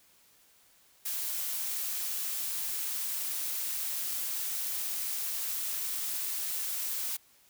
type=noise; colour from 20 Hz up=blue; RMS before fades=-34 dBFS; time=1.05-7.17 s; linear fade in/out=10 ms; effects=white hiss -63 dBFS RMS until 7.49 s